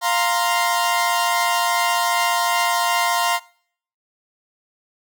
sawtooth chord, F suspended fourth, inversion none, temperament equal, 698.5 / 932.3 / 1046.5 Hz, F5 / Bb5 / C6, 0 / 0 / 0 cents, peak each -18 dBFS, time 0.01-3.4 s, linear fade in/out 50 ms, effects noise-tail reverb RT60 0.6 s tail -23 dB re dry

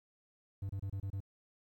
triangle tone bursts, 98 Hz, G2, in tune, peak -34 dBFS, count 6, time 0.62-1.204 s, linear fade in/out 5 ms, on 74 ms, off 28 ms, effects 12-bit

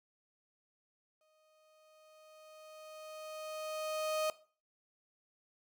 35% pulse tone with exponential growth, 622.3 Hz, D#5, in tune, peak -29 dBFS, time 1.21-4.3 s, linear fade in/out 1 ms, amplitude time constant 670 ms, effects noise-tail reverb RT60 0.4 s tail -18 dB re dry

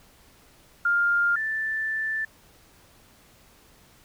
sine tone pair in turn, 1403 / 1763.8 Hz, F6 / A6, +8 / +4 cents, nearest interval major third, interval 396 cents, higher second, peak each -19 / -25 dBFS, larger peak first, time 0.85-1.36 / 1.36-2.25 s, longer second, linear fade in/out 5 ms, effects pink hiss -56 dBFS RMS until 4.04 s

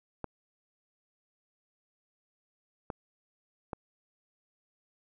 clicks, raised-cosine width 1 ms, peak -21 dBFS, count 3, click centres 0.243 / 2.902 / 3.732 s, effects none

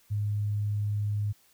sine tone, 103.83 Hz, G#2, in tune, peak -26 dBFS, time 0.1-1.33 s, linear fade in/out 20 ms, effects white hiss -63 dBFS RMS until 1.53 s

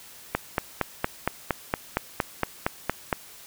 click train, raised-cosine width 0.5 ms, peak -7 dBFS, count 13, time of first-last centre 0.35-3.128 s, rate 4.32 Hz, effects white hiss -47 dBFS RMS until 3.46 s

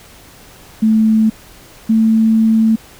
sine tone pair in turn, 219.4 / 222.2 Hz, A3 / A3, -5 / +17 cents, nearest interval unison, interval 22 cents, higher second, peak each -8 dBFS, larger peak neither, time 0.82-1.3 / 1.89-2.76 s, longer second, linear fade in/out 10 ms, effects pink hiss -41 dBFS RMS until 2.99 s

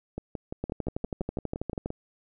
two click trains, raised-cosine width 2 ms, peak -20 / -17 dBFS, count 11 / 16, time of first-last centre 0.18-1.904 / 0.64-1.86 s, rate 5.8 / 12.3 Hz, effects none

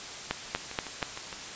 two click trains, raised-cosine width 0.3 ms, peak -22 / -11 dBFS, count 6 / 4, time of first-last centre 0.56-1.328 / 0.31-1.028 s, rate 6.51 / 4.18 Hz, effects white hiss -40 dBFS RMS until 1.55 s + resampled to 16000 Hz

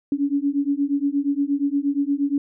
sine beating tone pair, 278.7 / 287.2 Hz, C#4 / D4, +9 / -39 cents, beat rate 8.5 Hz, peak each -22 dBFS, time 0.12-2.38 s, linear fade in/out 2 ms, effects none

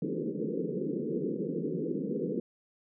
white band-pass noise, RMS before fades -33 dBFS, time 0.02-2.4 s, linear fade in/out 2 ms, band 150 to 490 Hz, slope 96 dB/octave, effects none

